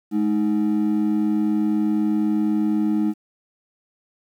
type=ring-modulated tone; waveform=triangle; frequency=262 Hz; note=C4; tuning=2 cents sharp; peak=-12 dBFS; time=0.11-3.14 s; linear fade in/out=50 ms; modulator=50 Hz; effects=tanh soft clip ceiling -10 dBFS + 9-bit